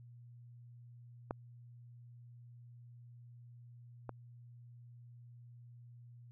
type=clicks; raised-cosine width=1 ms; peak=-23 / -28 dBFS; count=2; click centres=1.309 / 4.093 s; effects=added 120 Hz sine -53 dBFS peak until 6.31 s